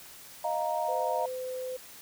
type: chord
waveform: sine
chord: Eb suspended second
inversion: none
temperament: just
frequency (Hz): 622.3 / 700 / 933.4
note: Eb5 / F5 / Bb5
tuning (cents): 0 / +4 / +2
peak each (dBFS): -32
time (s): 0.44-1.26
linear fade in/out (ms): 5
type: tone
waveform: sine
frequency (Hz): 511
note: C5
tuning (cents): -41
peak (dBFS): -33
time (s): 0.88-1.77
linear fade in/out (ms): 10
effects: white hiss -49 dBFS RMS until 2.01 s